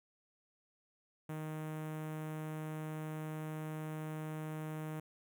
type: tone with notch filter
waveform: sawtooth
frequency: 155.56 Hz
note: D#3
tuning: in tune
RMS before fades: -42 dBFS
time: 1.29-5 s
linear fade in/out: 5 ms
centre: 4600 Hz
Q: 0.58
effects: none